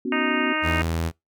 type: chord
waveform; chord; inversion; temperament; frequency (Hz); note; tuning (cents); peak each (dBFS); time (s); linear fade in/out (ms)
sine; B suspended second; none; equal; 246.9 / 277.2 / 370; B3 / C#4 / F#4; 0 / 0 / 0; -27 / -28 / -29; 0.05-0.53; 5
type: harmonic tone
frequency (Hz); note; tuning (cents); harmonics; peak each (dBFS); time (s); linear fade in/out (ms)
310; D#4; -6; 1 / 2 / 3 / 4 / 5 / 6 / 7 / 8 / 9; -30 / -32 / -33 / -29 / -30 / -30 / -30 / -34 / -31; 0.12-0.82; 2
type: tone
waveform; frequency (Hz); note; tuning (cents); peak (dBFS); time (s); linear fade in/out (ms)
sawtooth; 82.41; E2; 0; -19; 0.62-1.12; 50
effects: noise-tail reverb RT60 0.2 s tail -26 dB re dry